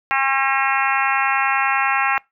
harmonic tone, 270 Hz, C#4, 45 cents flat, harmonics 3 / 4 / 5 / 6 / 7 / 8 / 9 / 10, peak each -22 / -23 / -24 / -25 / -25 / -26 / -27 / -27 dBFS, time 0.11-2.18 s, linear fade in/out 0 ms, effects noise-tail reverb RT60 0.2 s tail -24 dB re dry

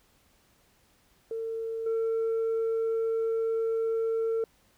sine tone with level steps, 451.5 Hz, A4, 45 cents sharp, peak -30 / -23 dBFS, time 1.31-4.44 s, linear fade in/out 2 ms, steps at 1.86 s, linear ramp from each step 5 ms, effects tanh soft clip ceiling -24 dBFS + pink hiss -65 dBFS RMS until 4.77 s

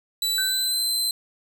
sawtooth tone with pitch glide, 3960 to 4078 Hz, B7 to C8, +4 to -45 cents, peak -19 dBFS, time 0.22-1.11 s, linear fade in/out 2 ms, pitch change +51 cents, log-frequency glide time 0.39-0.79 s
sine tone with exponential decay, 1537 Hz, G6, 35 cents flat, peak -24 dBFS, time 0.38-0.94 s, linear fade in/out 2 ms, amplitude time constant 120 ms
effects none

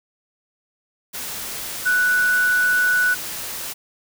sine tone in noise, 1481 Hz, F#6, 1 cent sharp, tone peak -15 dBFS, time 1.85-3.15 s, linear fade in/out 20 ms, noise white, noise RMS -30 dBFS, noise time 1.13-3.74 s, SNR +12 dB, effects none

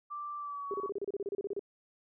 sine tone with pitch glide, 1174.7 to 1125.5 Hz, D6 to C#6, 0 to +26 cents, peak -37 dBFS, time 0.1-0.9 s, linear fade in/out 20 ms, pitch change -74 cents, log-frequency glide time 0.38-0.68 s
sine tone bursts, 400 Hz, G4, 35 cents sharp, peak -32 dBFS, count 15, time 0.71-1.594 s, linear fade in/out 2 ms, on 30 ms, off 31 ms
effects none

